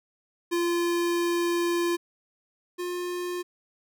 square tone pair in turn, 344.8 / 355.3 Hz, F4 / F4, -22 / +30 cents, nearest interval minor second, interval 52 cents, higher second, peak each -24 / -30 dBFS, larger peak first, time 0.51-1.97 / 2.78-3.43 s, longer first, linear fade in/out 20 ms, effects none

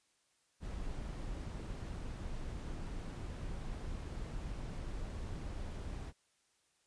brown noise, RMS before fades -42 dBFS, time 0.6-6.13 s, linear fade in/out 50 ms, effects white hiss -75 dBFS RMS until 6.86 s + resampled to 22050 Hz

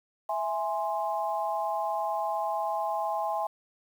sine chord, E augmented, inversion none, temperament equal, 659.3 / 830.6 / 1046.5 Hz, E5 / G#5 / B#5, 0 / 0 / 0 cents, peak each -32 / -30 / -34 dBFS, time 0.29-3.47 s, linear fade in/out 5 ms, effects 9-bit

